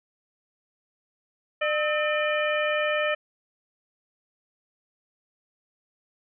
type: harmonic tone with a mistuned harmonic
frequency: 602 Hz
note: D5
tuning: 43 cents sharp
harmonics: 1 / 2 / 3 / 4 / 5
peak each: -25 / -31 / -29 / -31 / -35 dBFS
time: 1.61-3.15 s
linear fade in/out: 10 ms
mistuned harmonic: 2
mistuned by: +120 cents
effects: none